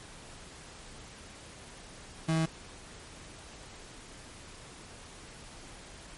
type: tone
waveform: 35% pulse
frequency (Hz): 161.2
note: E3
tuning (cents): -38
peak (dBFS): -24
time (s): 2.28-2.46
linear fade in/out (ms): 10
effects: pink hiss -49 dBFS RMS until 6.17 s + MP3 48 kbps